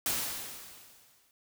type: noise with exponential decay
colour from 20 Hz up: white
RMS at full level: -29 dBFS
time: 0.06-1.31 s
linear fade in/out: 1 ms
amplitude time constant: 270 ms
effects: none